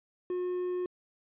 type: tone with quantisation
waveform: triangle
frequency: 360.6 Hz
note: F#4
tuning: 45 cents flat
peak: -28 dBFS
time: 0.3-0.86 s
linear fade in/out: 2 ms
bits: 9
effects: resampled to 8000 Hz